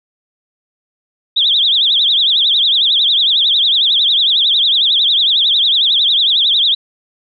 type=tone with vibrato; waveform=sine; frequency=3520 Hz; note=A7; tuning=in tune; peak=-9 dBFS; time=1.36-6.75 s; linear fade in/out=10 ms; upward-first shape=triangle; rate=11 Hz; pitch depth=220 cents each way; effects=none